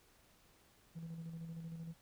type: tone with tremolo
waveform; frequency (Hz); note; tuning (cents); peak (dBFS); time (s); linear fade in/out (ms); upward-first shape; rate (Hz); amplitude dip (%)
sine; 164.81; E3; 0; -40; 0.95-1.94; 20; square; 13; 45
effects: tanh soft clip ceiling -42 dBFS + pink hiss -68 dBFS RMS until 2.01 s